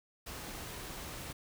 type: noise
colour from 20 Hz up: pink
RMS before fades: -44 dBFS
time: 0.26-1.33 s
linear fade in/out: 10 ms
effects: none